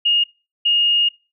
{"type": "tone pair in turn", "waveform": "sine", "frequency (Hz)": [2850, 2850], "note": ["F7", "F7"], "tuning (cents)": [34, 34], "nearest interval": "unison", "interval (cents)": 0, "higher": "neither", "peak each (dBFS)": -13, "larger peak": "neither", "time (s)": [[0.05, 0.24], [0.65, 1.09]], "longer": "second", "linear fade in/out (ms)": 10, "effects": ["noise-tail reverb RT60 0.3 s tail -22 dB re dry"]}